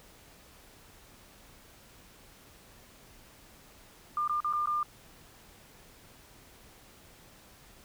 sine tone with dropouts, 1200 Hz, D6, 37 cents sharp, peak -27 dBFS, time 4.17-4.83 s, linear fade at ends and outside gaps 2 ms, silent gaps 4.277-4.295 / 4.404-4.445 / 4.527-4.534 / 4.659-4.672 s, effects pink hiss -56 dBFS RMS until 7.84 s

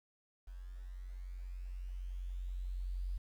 sine tone with level ramp, 45.28 Hz, F#1, 37 cents flat, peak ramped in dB -45 to -35 dBFS, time 0.47-3.18 s, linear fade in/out 10 ms, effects 11-bit

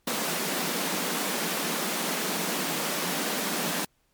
pink high-pass noise, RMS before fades -29 dBFS, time 0.07-3.85 s, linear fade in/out 5 ms, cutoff 160 Hz, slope 96 dB/octave, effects pink hiss -70 dBFS RMS until 4.13 s + MP3 96 kbps

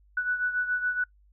sine beating tone pair, 1480 / 1487.1 Hz, F#6 / F#6, 0 / +8 cents, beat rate 7.1 Hz, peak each -26 / -32 dBFS, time 0.17-1.04 s, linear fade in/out 5 ms, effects noise-tail reverb RT60 0.1 s tail -24 dB re dry + added 50 Hz sine -57 dBFS peak until 1.32 s

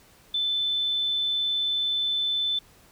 sine tone, 3521 Hz, A7, in tune, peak -23 dBFS, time 0.34-2.59 s, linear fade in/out 5 ms, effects pink hiss -56 dBFS RMS until 2.91 s

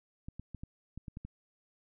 clicks, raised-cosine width 5 ms, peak -30 dBFS, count 8, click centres 0.285 / 0.396 / 0.547 / 0.635 / 0.976 / 1.082 / 1.171 / 1.25 s, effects none

